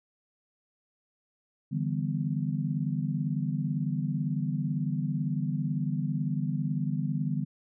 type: chord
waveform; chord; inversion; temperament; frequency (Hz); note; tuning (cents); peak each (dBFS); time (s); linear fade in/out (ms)
sine; E minor seventh; third; equal with one note detuned; 146.83 / 164.81 / 196.79 / 246.9; D3 / E3 / G3 / B3; 0 / 0 / +7 / 0; -30 / -33 / -34 / -35; 1.71-7.45; 20
effects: none